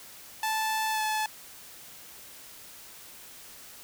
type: tone with pitch glide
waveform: sawtooth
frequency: 876 to 863.9 Hz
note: A5 to A5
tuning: -8 to -32 cents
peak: -23 dBFS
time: 0.43-1.26 s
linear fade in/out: 2 ms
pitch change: -24 cents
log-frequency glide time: 0.91-1.01 s
effects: white hiss -48 dBFS RMS until 3.83 s